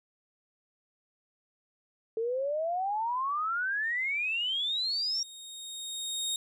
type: exponential sweep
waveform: sine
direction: up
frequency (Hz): 440 to 5660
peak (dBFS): -28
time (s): 2.17-5.23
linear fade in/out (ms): 2
type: tone with exponential growth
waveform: 25% pulse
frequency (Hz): 3723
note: A#7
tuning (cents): -3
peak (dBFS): -25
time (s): 3.83-6.36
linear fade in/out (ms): 2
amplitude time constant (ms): 550
effects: none